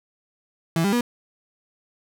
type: tone with pitch steps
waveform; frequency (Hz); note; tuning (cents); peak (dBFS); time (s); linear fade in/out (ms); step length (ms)
35% pulse; 164.81 / 199.42 / 241.3; E3 / G3 / B3; 0 / +30 / -40; -17; 0.76-1.009; 2; 83
effects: none